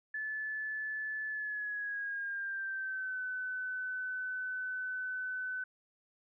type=tone with pitch glide; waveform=sine; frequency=1734 to 1509.5 Hz; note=A6 to F#6; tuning=-26 to +34 cents; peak=-35 dBFS; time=0.14-5.64 s; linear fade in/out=5 ms; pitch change=-240 cents; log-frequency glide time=1.28-3.21 s; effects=none